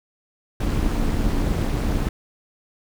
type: noise with amplitude modulation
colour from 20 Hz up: brown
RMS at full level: -18 dBFS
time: 0.6-2.09 s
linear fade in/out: 5 ms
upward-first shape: sine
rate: 254 Hz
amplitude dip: 75%
effects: none